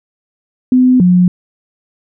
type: tone pair in turn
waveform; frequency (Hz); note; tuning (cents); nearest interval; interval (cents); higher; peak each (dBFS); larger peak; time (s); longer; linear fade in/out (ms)
sine; 253.6 / 179.66; B3 / F3; +46 / +49; tritone; 597; first; -5; neither; 0.72-1 / 1-1.28; neither; 2
effects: none